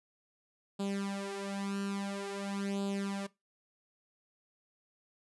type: tone with flanger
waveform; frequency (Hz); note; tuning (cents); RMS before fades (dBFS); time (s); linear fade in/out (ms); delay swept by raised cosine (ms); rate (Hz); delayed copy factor
sawtooth; 198.3; G3; +20; -37; 0.79-3.27; 10; 0.25 to 4.35; 0.49; +0.8
effects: noise-tail reverb RT60 0.2 s tail -20 dB re dry + resampled to 24000 Hz